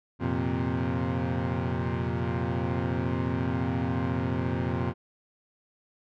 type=chord; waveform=20% pulse; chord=F suspended fourth; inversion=none; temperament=equal; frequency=87.31 / 116.54 / 130.81 Hz; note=F2 / Bb2 / C3; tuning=0 / 0 / 0 cents; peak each=-26 dBFS; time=0.19-4.94 s; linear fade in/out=50 ms; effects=low-pass 2000 Hz 12 dB/octave